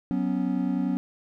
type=chord; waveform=triangle; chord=F# suspended fourth; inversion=none; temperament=equal; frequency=185 / 246.9 / 277.2 Hz; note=F#3 / B3 / C#4; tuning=0 / 0 / 0 cents; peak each=-26 dBFS; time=0.11-0.97 s; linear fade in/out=0 ms; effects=none